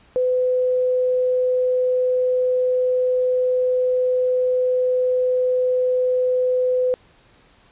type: tone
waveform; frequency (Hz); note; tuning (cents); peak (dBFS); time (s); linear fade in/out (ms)
sine; 505; B4; +39; -16; 0.16-6.94; 0
effects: pink hiss -54 dBFS RMS until 7.71 s + resampled to 8000 Hz